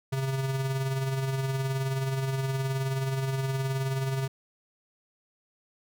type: tone with tremolo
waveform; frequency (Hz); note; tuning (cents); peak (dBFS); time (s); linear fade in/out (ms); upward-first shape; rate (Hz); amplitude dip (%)
square; 134; C3; +42; -26; 0.12-4.28; 10; sine; 19; 40
effects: none